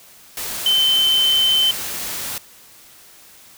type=tone in noise; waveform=sine; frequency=3076 Hz; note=G7; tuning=33 cents flat; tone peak=-13 dBFS; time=0.66-1.71 s; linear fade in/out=2 ms; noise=white; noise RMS=-27 dBFS; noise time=0.37-2.38 s; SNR=+11 dB; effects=white hiss -46 dBFS RMS until 3.57 s